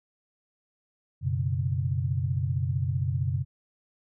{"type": "chord", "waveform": "sine", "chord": "F# suspended fourth", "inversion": "none", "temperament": "just", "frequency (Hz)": [92.5, 123.33, 138.75], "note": ["F#2", "B2", "C#3"], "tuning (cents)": [0, -2, 2], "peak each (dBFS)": -29, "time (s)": [1.21, 3.45], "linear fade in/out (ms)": 50, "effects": []}